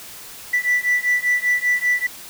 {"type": "beating tone pair", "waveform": "sine", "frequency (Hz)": [1969, 1974.1], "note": ["B6", "B6"], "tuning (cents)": [-6, -1], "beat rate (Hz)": 5.1, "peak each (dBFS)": -18, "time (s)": [0.53, 2.07], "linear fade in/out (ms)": 10, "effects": ["tanh soft clip ceiling -12 dBFS", "white hiss -38 dBFS RMS until 2.29 s"]}